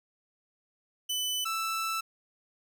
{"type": "tone pair in turn", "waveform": "sawtooth", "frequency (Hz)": [3000, 1322.9], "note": ["F#7", "E6"], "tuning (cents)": [23, 6], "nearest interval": "octave + major second", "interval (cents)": 1417, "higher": "first", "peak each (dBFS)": -26, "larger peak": "neither", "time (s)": [[1.09, 1.45], [1.45, 2.01]], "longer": "second", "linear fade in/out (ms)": 10, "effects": []}